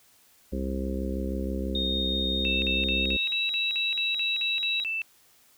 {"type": "harmonic tone", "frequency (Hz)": 66.2, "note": "C2", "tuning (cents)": 21, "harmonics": [1, 3, 4, 5, 6, 7, 8], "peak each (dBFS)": [-31, -33, -36, -38, -38, -45, -38], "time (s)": [0.52, 3.17], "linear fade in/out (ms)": 10}
{"type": "tone with pitch glide", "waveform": "sine", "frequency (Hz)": [3697, 3863], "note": ["A#7", "B7"], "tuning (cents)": [-15, -39], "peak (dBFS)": -27, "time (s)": [1.75, 4.84], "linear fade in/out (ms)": 2, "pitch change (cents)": 76, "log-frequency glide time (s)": [2.93, 3.39]}
{"type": "tone bursts", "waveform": "sine", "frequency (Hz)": 2653, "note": "E7", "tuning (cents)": 10, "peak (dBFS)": -27, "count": 12, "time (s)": [2.45, 5.018], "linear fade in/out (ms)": 0, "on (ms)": 170, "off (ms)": 48}
{"effects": ["white hiss -60 dBFS RMS until 5.57 s"]}